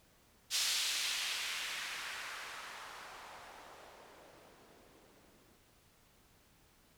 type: noise with low-pass filter sweep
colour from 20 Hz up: violet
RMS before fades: -42 dBFS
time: 0.5-5.59 s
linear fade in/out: 50 ms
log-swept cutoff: 4400 to 250 Hz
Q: 1.2
effects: pink hiss -67 dBFS RMS until 6.97 s